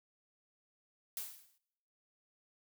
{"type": "noise with exponential decay", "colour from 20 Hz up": "blue", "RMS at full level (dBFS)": -38, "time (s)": [1.17, 1.58], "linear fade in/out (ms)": 1, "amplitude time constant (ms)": 89, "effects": ["noise-tail reverb RT60 0.9 s tail -25 dB re dry"]}